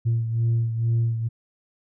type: beating tone pair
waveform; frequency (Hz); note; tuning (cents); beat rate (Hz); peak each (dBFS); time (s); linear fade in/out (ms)
sine; 115.1 / 117.3; A#2 / A#2; -22 / +11; 2.2; -19 / -26; 0.05-1.29; 20
effects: tanh soft clip ceiling -16 dBFS